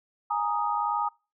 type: chord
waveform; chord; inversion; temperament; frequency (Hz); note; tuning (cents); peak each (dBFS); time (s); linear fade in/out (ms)
sine; Ab suspended second; none; equal; 830.6 / 932.3 / 1244.5; Ab5 / Bb5 / Eb6; 0 / 0 / 0; -29; 0.3-1.09; 10
effects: noise-tail reverb RT60 0.3 s tail -25 dB re dry